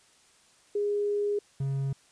sine / triangle tone pair in turn, 410.9 / 136.73 Hz, G#4 / C#3, -18 / -23 cents, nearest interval octave + perfect fifth, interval 1905 cents, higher first, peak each -25 dBFS, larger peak neither, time 0.75-1.39 / 1.6-1.93 s, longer first, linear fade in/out 5 ms, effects white hiss -61 dBFS RMS until 2.11 s + resampled to 22050 Hz

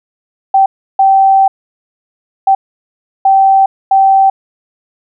sine tone bursts at uneven times, 776 Hz, G5, 18 cents flat, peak -4 dBFS, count 5, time 0.54-0.66 / 0.99-1.48 / 2.47-2.55 / 3.25-3.66 / 3.91-4.3 s, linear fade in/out 5 ms, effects none

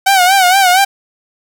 sawtooth tone with vibrato, 752 Hz, F#5, 28 cents sharp, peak -3 dBFS, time 0.06-0.85 s, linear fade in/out 10 ms, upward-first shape sine, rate 4.3 Hz, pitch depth 93 cents each way, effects none

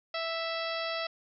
harmonic tone, 659.3 Hz, E5, in tune, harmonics 1 / 2 / 3 / 4 / 5 / 6 / 7 / 8, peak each -35 / -38 / -40 / -41 / -42 / -43 / -43 / -44 dBFS, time 0.14-1.07 s, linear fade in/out 5 ms, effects none

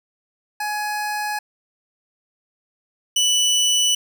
25% pulse tone pair in turn, 840 / 2970 Hz, G#5 / F#7, +19 / +6 cents, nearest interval octave + minor seventh, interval 2187 cents, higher second, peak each -19 / -12 dBFS, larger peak second, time 0.6-1.39 / 3.16-3.95 s, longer neither, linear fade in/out 5 ms, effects none

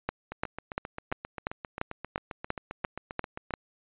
two click trains, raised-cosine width 0.5 ms, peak -21 / -13 dBFS, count 25 / 11, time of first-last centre 0.32-3.507 / 0.09-3.538 s, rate 7.53 / 2.9 Hz, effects resampled to 8000 Hz

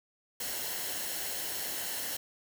white noise with comb filter, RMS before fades -36 dBFS, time 0.4-2.17 s, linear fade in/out 5 ms, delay 0.83 ms, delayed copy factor -0.5, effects none

